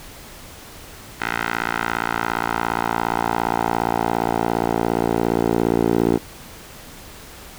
10% pulse tone with band-pass filter sweep, 57.3 Hz, A#1, 29 cents flat, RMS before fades -21 dBFS, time 1.2-6.18 s, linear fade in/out 10 ms, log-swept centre 1700 to 400 Hz, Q 1.7, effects pink hiss -40 dBFS RMS until 7.58 s

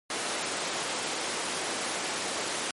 pink high-pass noise, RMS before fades -32 dBFS, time 0.1-2.71 s, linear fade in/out 2 ms, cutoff 350 Hz, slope 12 dB/octave, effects MP3 48 kbps

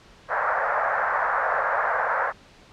white band-pass noise, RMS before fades -24 dBFS, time 0.28-2.33 s, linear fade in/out 50 ms, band 520 to 1700 Hz, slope 48 dB/octave, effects pink hiss -51 dBFS RMS until 2.72 s + low-pass 5000 Hz 12 dB/octave

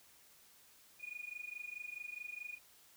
sine tone with amplitude modulation, 2451 Hz, D#7, 27 cents flat, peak -39 dBFS, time 0.99-2.59 s, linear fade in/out 50 ms, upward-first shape sine, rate 24.7 Hz, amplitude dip 90%, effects tanh soft clip ceiling -37 dBFS + white hiss -64 dBFS RMS until 2.96 s

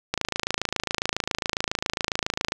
click train, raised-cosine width 0.2 ms, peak -6 dBFS, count 66, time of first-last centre 0.14-2.521 s, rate 27.3 Hz, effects none

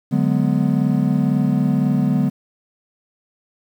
triangle chord, G# half-diminished seventh, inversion second, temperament equal with one note detuned, 146.83 / 185 / 208.9 / 246.9 Hz, D3 / F#3 / G#3 / B3, 0 / 0 / +10 / 0 cents, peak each -18 / -19 / -19 / -18 dBFS, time 0.11-2.3 s, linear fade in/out 20 ms, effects 8-bit

